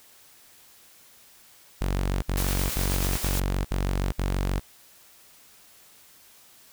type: tone bursts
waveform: sawtooth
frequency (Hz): 46.89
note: F#1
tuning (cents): +24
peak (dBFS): -20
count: 6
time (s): 1.81-4.595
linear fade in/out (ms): 0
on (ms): 410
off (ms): 65
type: noise with tremolo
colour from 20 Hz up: white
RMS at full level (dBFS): -31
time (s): 2.37-3.4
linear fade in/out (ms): 2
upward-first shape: square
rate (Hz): 9.3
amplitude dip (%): 25
effects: white hiss -54 dBFS RMS until 6.72 s